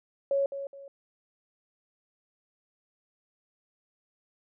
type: tone with echo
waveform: sine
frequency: 554.4 Hz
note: C#5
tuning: in tune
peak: -23 dBFS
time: 0.31-0.46 s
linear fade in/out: 2 ms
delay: 210 ms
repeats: 2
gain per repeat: -10 dB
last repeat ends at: 0.88 s
effects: none